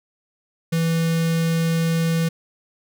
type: tone with notch filter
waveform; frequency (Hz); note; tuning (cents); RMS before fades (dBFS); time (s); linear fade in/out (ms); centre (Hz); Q
square; 164.81; E3; 0; -20; 0.72-2.29; 10; 880; 1.3
effects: none